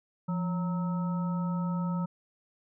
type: harmonic tone with a mistuned harmonic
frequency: 185 Hz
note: F#3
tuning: in tune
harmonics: 1 / 3 / 5 / 7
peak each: -28 / -44 / -41 / -42 dBFS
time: 0.28-2.06 s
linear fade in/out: 10 ms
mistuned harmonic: 1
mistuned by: -110 cents
effects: none